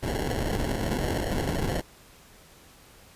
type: noise with sample-and-hold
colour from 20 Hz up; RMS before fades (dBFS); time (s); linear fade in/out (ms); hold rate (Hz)
pink; -28; 0.02-1.82; 20; 1225
effects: pink hiss -53 dBFS RMS until 3.15 s + resampled to 32000 Hz